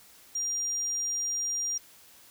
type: tone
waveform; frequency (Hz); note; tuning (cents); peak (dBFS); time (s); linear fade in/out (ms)
sine; 5700; F8; +34; -28; 0.35-1.78; 5
effects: white hiss -55 dBFS RMS until 2.3 s